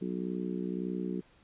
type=harmonic tone; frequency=61.74 Hz; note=B1; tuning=in tune; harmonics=3 / 4 / 5 / 6 / 7; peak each=-35 / -40 / -39 / -39 / -44 dBFS; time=0.01-1.21 s; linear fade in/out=10 ms; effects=pink hiss -63 dBFS RMS until 1.43 s + resampled to 8000 Hz